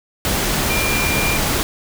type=tone in noise; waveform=sine; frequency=2387 Hz; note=D7; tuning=28 cents sharp; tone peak=-21 dBFS; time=0.7-1.37 s; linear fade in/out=0 ms; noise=pink; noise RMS=-19 dBFS; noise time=0.25-1.63 s; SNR=-5 dB; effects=none